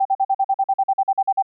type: tone bursts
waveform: sine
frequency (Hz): 779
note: G5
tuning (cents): -11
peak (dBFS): -14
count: 15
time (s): 0-1.425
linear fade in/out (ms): 10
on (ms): 53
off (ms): 45
effects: none